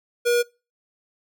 square tone, 480 Hz, B4, 49 cents flat, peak -18 dBFS, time 0.25-0.43 s, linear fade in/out 20 ms, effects noise-tail reverb RT60 0.3 s tail -24 dB re dry

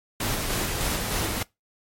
pink noise with tremolo, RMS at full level -26 dBFS, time 0.2-1.43 s, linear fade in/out 5 ms, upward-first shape square, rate 3.3 Hz, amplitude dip 25%, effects noise-tail reverb RT60 0.2 s tail -23 dB re dry + MP3 64 kbps

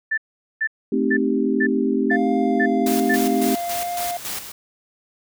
sine tone bursts, 1765 Hz, A6, 5 cents sharp, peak -18 dBFS, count 7, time 0.11-3.159 s, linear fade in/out 10 ms, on 67 ms, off 430 ms
sine chord, A half-diminished seventh, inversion none, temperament equal, 220 / 261.6 / 311.1 / 392 Hz, A3 / C4 / Eb4 / G4, 0 / 0 / 0 / 0 cents, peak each -23 / -21 / -25 / -23 dBFS, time 0.92-3.55 s, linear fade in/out 5 ms
triangle tone with vibrato, 698.5 Hz, F5, in tune, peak -22 dBFS, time 2.11-4.17 s, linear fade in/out 2 ms, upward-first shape sine, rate 1.2 Hz, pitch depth 12 cents each way
white noise with tremolo, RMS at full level -28 dBFS, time 2.86-4.52 s, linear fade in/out 5 ms, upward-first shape square, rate 3.6 Hz, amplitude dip 60%
effects none

